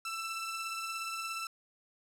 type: tone pair together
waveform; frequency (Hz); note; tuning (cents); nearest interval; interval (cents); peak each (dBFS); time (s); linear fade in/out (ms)
sawtooth; 1334 / 2651; E6 / E7; +20 / +9; octave; 1189; -34 / -38; 0.05-1.47; 2
effects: low-pass 12000 Hz 12 dB/octave